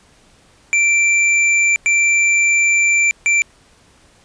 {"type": "tone bursts at uneven times", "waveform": "square", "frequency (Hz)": 2349, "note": "D7", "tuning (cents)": 0, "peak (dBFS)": -12, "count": 3, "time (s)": [[0.73, 1.76], [1.86, 3.11], [3.26, 3.42]], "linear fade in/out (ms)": 0, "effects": ["pink hiss -51 dBFS RMS until 4.24 s", "resampled to 22050 Hz"]}